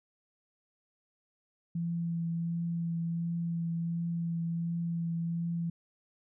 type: tone with vibrato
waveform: sine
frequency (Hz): 168.3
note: E3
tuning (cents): +36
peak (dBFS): -30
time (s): 1.75-5.7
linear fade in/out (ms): 5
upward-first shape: triangle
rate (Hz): 1.4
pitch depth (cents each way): 15
effects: none